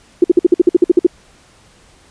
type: tone bursts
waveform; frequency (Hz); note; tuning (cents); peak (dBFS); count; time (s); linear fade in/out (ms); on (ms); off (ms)
sine; 351.4; F4; +11; -3; 12; 0.22-1.067; 5; 22; 53
effects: pink hiss -48 dBFS RMS until 2.1 s + resampled to 22050 Hz